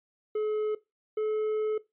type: tone pair in turn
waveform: triangle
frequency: 427.4 / 430.6 Hz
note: G#4 / A4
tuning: +50 / -37 cents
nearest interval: unison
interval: 13 cents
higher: second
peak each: -24 dBFS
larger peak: neither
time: 0.35-0.75 / 1.17-1.78 s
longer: second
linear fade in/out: 5 ms
effects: noise-tail reverb RT60 0.2 s tail -18 dB re dry + resampled to 8000 Hz